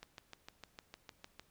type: click train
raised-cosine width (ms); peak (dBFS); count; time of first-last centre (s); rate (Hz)
0.2; -30; 10; 0.03-1.396; 6.59
effects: pink hiss -71 dBFS RMS until 1.5 s